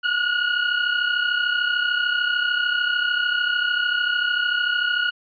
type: tone pair together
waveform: 30% pulse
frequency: 1428 / 1461.4 Hz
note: F6 / F#6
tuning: +38 / -22 cents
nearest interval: unison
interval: 40 cents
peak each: -20 / -19 dBFS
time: 0.03-5.11 s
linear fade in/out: 20 ms
effects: resampled to 11025 Hz